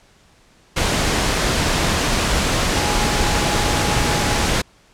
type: tone in noise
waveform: sine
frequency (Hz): 833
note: G#5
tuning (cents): +5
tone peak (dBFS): -26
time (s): 2.76-4.47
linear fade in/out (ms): 10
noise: pink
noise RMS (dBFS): -18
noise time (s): 0.76-4.62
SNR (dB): -11
effects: pink hiss -53 dBFS RMS until 4.93 s + low-pass 8000 Hz 12 dB/octave